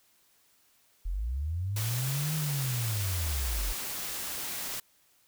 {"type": "linear two-way sweep", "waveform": "sine", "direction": "up then down", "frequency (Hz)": [38.89, 157.7, 38.89], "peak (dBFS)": -29, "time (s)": [1.05, 3.73], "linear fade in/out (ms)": 10, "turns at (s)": 2.35}
{"type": "noise", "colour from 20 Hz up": "white", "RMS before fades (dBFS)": -36, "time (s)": [1.76, 4.8], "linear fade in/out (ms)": 5}
{"effects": ["white hiss -66 dBFS RMS until 5.27 s"]}